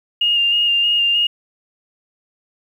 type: tone with vibrato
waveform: sine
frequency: 2826 Hz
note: F7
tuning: 20 cents sharp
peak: -13 dBFS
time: 0.21-1.27 s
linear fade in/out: 5 ms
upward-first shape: square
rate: 3.2 Hz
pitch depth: 17 cents each way
effects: 8-bit